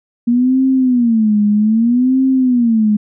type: tone with vibrato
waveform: sine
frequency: 234.1 Hz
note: A#3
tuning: 8 cents sharp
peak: -9 dBFS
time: 0.27-2.97 s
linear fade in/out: 10 ms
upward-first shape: sine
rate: 0.63 Hz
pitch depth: 210 cents each way
effects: none